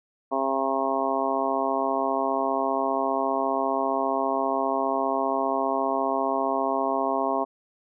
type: harmonic tone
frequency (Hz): 134.9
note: C#3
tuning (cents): -47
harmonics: 2 / 3 / 4 / 5 / 6 / 7 / 8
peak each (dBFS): -31 / -31 / -33 / -27 / -32 / -30 / -30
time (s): 0.31-7.45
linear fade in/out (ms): 20
effects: none